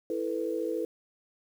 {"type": "chord", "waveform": "sine", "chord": "E suspended fourth", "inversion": "none", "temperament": "equal", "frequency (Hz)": [329.6, 440, 493.9], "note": ["E4", "A4", "B4"], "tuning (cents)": [0, 0, 0], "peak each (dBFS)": -33, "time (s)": [0.1, 0.85], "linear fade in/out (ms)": 2, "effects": ["9-bit"]}